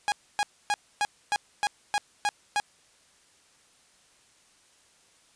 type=tone bursts; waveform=sawtooth; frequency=825 Hz; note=G#5; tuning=12 cents flat; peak=-19 dBFS; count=9; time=0.08-2.6 s; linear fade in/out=0 ms; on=40 ms; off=270 ms; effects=white hiss -61 dBFS RMS until 5.35 s + resampled to 22050 Hz